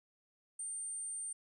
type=tone; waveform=sine; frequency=8850 Hz; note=C#9; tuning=4 cents flat; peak=-38 dBFS; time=0.59-1.33 s; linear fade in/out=5 ms; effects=tanh soft clip ceiling -34 dBFS + 13-bit